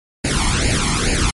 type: noise with flanger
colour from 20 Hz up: pink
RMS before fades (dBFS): -17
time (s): 0.24-1.31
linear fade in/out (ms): 10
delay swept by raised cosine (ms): 0.42 to 0.96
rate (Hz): 2.3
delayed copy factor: +0.85
effects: MP3 48 kbps